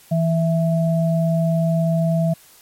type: tone pair together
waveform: sine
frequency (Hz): 163.92 / 659.3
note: E3 / E5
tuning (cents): -9 / 0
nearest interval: 2 octaves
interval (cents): 2409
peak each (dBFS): -16 / -22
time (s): 0.11-2.34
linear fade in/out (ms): 10
effects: white hiss -49 dBFS RMS until 2.61 s + MP3 64 kbps